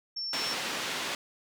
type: tone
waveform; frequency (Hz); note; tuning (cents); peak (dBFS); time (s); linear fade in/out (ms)
sine; 5420; E8; +47; -32; 0.16-0.54; 10
type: band-pass noise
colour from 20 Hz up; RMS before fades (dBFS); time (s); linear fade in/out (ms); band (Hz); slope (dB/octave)
white; -34; 0.33-1.15; 2; 190 to 4000; 12
effects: none